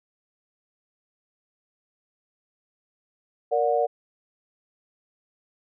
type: chord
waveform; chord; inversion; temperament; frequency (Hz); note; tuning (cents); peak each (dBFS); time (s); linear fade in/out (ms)
sine; Bb augmented; none; just; 466.2 / 582.7 / 728.4; Bb4 / D5 / F#5; 0 / -14 / -27; -24; 3.51-3.87; 20
effects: none